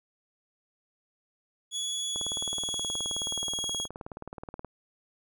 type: tone with pitch glide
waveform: 25% pulse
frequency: 3378 to 3312 Hz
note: G#7 to G#7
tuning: +29 to -5 cents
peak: -26 dBFS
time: 1.71-3.88 s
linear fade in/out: 50 ms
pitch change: -34 cents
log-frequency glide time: 2.01-3.5 s
type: click train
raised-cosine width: 1 ms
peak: -25 dBFS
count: 48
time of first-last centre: 2.16-4.647 s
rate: 18.9 Hz
effects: none